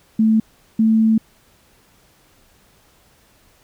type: tone pair in turn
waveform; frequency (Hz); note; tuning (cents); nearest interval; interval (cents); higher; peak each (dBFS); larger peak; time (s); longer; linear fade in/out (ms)
sine; 220 / 221.4; A3 / A3; 0 / +11; unison; 11; second; -11; neither; 0.19-0.4 / 0.79-1.18; second; 5
effects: pink hiss -55 dBFS RMS until 3.63 s